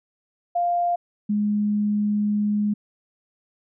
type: tone pair in turn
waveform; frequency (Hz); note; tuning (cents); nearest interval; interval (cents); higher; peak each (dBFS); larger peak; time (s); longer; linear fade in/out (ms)
sine; 698.5 / 208.2; F5 / G#3; 0 / +5; octave + major sixth; 2095; first; -19; neither; 0.55-0.96 / 1.29-2.74; second; 10
effects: none